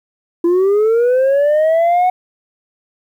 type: linear sweep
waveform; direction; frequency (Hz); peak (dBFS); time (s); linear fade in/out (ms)
sine; up; 335.8 to 740; -7; 0.44-2.1; 5
effects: tanh soft clip ceiling -9 dBFS + 8-bit